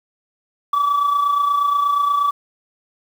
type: tone with amplitude modulation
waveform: sine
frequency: 1150 Hz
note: D6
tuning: 37 cents flat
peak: -10 dBFS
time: 0.73-2.31 s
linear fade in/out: 5 ms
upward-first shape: sine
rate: 28.4 Hz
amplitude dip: 60%
effects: tanh soft clip ceiling -12 dBFS + 7-bit